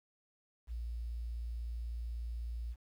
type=tone with quantisation; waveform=sine; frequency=58.1 Hz; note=A#1; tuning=5 cents flat; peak=-37 dBFS; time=0.67-2.76 s; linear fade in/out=50 ms; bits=11; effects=none